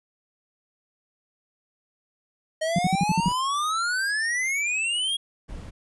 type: exponential sweep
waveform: square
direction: up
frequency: 622.3 to 3322 Hz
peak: -24 dBFS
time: 2.61-5.17 s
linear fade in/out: 10 ms
type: tone bursts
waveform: sine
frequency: 177.4 Hz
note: F3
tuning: 27 cents sharp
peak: -18 dBFS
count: 7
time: 2.76-3.285 s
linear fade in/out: 2 ms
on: 27 ms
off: 56 ms
type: noise with exponential growth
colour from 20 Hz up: brown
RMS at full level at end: -33 dBFS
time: 3.07-3.32 s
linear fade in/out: 0 ms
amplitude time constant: 54 ms
type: noise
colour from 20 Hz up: brown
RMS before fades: -37 dBFS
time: 5.48-5.71 s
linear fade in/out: 20 ms
effects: resampled to 24000 Hz